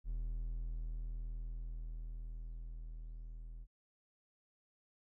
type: tone with level ramp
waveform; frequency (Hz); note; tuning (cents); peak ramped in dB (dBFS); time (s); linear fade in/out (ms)
triangle; 40.49; E1; -30; -34 to -44; 0.04-3.67; 50
effects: none